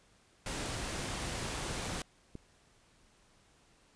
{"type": "noise", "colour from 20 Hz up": "pink", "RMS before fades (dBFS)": -38, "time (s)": [0.46, 2.02], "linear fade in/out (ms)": 2}
{"type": "click train", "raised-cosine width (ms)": 3, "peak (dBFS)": -30, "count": 4, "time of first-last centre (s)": [0.99, 2.354], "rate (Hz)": 2.2}
{"effects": ["pink hiss -66 dBFS RMS until 3.95 s", "resampled to 22050 Hz"]}